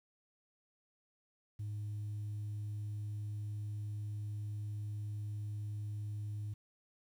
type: tone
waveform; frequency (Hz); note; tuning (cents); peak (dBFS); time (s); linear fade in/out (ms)
sine; 104.6; G#2; +13; -36; 1.59-6.54; 10
effects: tanh soft clip ceiling -36 dBFS + 11-bit